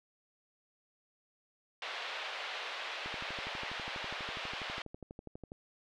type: band-pass noise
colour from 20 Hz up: white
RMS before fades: -41 dBFS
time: 1.82-4.82 s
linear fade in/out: 2 ms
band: 500 to 3500 Hz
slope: 24 dB/octave
type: click train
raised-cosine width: 2 ms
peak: -32 dBFS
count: 31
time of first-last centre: 3.06-5.519 s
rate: 12.2 Hz
effects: none